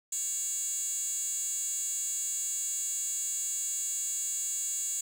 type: tone with high-pass filter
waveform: 10% pulse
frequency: 559 Hz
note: C#5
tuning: 14 cents sharp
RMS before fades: -33 dBFS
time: 0.12-5.01 s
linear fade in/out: 5 ms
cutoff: 6900 Hz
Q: 8.9
effects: none